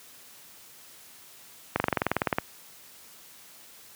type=slowing click train; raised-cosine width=0.5 ms; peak=-8 dBFS; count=14; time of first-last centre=1.76-2.385 s; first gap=40 ms; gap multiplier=1.03; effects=white hiss -51 dBFS RMS until 3.95 s + high-pass 80 Hz 12 dB/octave